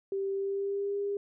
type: tone with pitch glide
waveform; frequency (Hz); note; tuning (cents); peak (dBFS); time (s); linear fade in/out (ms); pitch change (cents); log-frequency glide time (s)
sine; 391.2 to 403.1; G4 to G4; -4 to +48; -29; 0.12-1.17; 2; +52; 0.32-0.98
effects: none